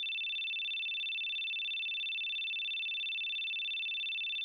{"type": "tone with vibrato", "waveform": "sine", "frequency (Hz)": 3072, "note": "G7", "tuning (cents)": -36, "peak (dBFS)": -34, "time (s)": [0, 4.44], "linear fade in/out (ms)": 0, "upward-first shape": "square", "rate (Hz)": 17, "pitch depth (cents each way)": 250, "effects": []}